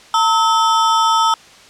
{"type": "ring-modulated tone", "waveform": "square", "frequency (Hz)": 1100, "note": "C#6", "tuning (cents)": -14, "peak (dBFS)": -9, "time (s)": [0.14, 1.34], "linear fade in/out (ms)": 2, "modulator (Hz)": 193, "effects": ["white hiss -43 dBFS RMS until 1.69 s", "low-pass 6000 Hz 12 dB/octave"]}